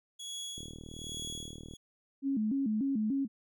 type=tone with tremolo; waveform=25% pulse; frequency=3352 Hz; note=G#7; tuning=15 cents sharp; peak=-34 dBFS; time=0.19-1.77 s; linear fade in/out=10 ms; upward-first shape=sine; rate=1.2 Hz; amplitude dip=90%
type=click train; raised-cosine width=3 ms; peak=-33 dBFS; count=46; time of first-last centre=0.58-1.737 s; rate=38.9 Hz
type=tone with vibrato; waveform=sine; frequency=242.9 Hz; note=B3; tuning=29 cents flat; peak=-28 dBFS; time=2.22-3.28 s; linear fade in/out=50 ms; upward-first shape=square; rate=3.4 Hz; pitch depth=210 cents each way
effects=none